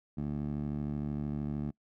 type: tone with band-pass filter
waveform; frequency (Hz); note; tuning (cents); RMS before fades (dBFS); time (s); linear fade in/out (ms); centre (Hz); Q
15% pulse; 73.1; D2; -7; -35; 0.17-1.71; 10; 200; 1.2
effects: noise-tail reverb RT60 0.1 s tail -24 dB re dry